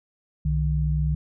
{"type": "tone pair together", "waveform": "sine", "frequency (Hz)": [64.12, 152.5], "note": ["C2", "D#3"], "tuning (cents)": [-34, -34], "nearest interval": "octave + minor third", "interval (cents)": 1500, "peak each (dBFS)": -23, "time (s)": [0.45, 1.15], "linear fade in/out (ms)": 5, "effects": []}